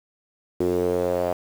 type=tone with band-pass filter sweep; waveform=sawtooth; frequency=89 Hz; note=F2; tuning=33 cents sharp; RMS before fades=-23 dBFS; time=0.6-1.33 s; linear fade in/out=5 ms; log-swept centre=370 to 620 Hz; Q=4.6; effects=7-bit